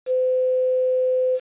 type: tone with quantisation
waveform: sine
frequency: 511 Hz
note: C5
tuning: 41 cents flat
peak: -17 dBFS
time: 0.06-1.4 s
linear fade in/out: 50 ms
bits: 7
effects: resampled to 8000 Hz